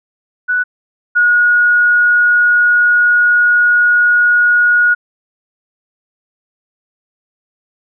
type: tone pair in turn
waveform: sine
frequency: 1480 / 1447.9 Hz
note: F#6 / F#6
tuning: 0 / -38 cents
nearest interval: unison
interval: 38 cents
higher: first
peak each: -11 / -7 dBFS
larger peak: second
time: 0.48-0.64 / 1.15-4.95 s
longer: second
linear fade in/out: 20 ms
effects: none